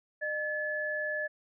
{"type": "tone pair together", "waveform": "sine", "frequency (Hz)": [607.7, 1720], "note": ["D#5", "A6"], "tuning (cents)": [-41, -40], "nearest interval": "octave + tritone", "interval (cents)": 1801, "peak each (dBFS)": [-35, -32], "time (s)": [0.21, 1.28], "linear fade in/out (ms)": 20, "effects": []}